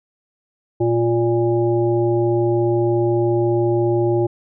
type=harmonic tone; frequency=117.1 Hz; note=A#2; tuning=8 cents sharp; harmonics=1 / 3 / 5 / 7; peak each=-21 / -16 / -26 / -28 dBFS; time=0.8-4.27 s; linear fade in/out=10 ms; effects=none